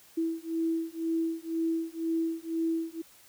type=beating tone pair; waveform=sine; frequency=326.9 / 328.9 Hz; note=E4 / E4; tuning=-14 / -4 cents; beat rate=2 Hz; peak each=-31 dBFS; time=0.17-3.02 s; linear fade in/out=10 ms; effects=white hiss -57 dBFS RMS until 3.28 s